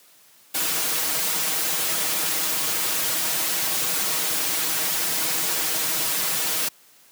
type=noise with comb filter; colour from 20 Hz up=white; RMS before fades=-24 dBFS; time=0.54-6.69 s; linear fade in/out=10 ms; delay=6.3 ms; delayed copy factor=+0.9; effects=white hiss -54 dBFS RMS until 7.11 s + high-pass 150 Hz 12 dB/octave